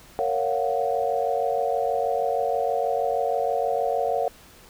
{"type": "chord", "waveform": "sine", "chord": "Gb major seventh", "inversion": "first", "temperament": "just", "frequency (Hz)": [462.5, 555, 693.7, 740], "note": ["Bb4", "Db5", "F5", "Gb5"], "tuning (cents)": [-14, 2, -12, 0], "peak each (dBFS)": -27, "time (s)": [0.19, 4.28], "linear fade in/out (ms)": 0, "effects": ["pink hiss -50 dBFS RMS until 4.69 s"]}